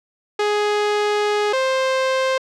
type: tone pair in turn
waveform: sawtooth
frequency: 416.8 / 525.1 Hz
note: G#4 / C5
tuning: +6 / +6 cents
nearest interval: major third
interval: 400 cents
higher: second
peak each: -13 dBFS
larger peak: neither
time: 0.39-1.53 / 1.53-2.38 s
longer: first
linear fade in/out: 5 ms
effects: low-pass 5000 Hz 12 dB/octave